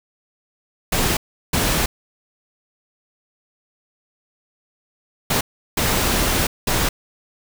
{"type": "noise bursts at uneven times", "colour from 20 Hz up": "pink", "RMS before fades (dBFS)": -19, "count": 5, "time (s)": [[0.92, 1.17], [1.53, 1.86], [5.3, 5.41], [5.77, 6.47], [6.67, 6.89]], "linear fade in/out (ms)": 5, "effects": []}